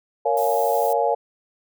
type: chord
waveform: sine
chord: Bb minor seventh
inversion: none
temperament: just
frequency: 466.2 / 559.4 / 699.2 / 839.1 Hz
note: Bb4 / Db5 / F5 / Ab5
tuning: 0 / +16 / +2 / +18 cents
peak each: -23 dBFS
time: 0.25-1.15 s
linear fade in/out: 10 ms
type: noise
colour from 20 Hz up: violet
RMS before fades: -34 dBFS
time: 0.37-0.93 s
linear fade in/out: 2 ms
effects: none